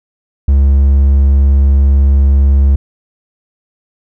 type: tone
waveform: triangle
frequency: 69 Hz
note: C#2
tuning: 7 cents flat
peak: -3 dBFS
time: 0.48-2.76 s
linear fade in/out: 5 ms
effects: none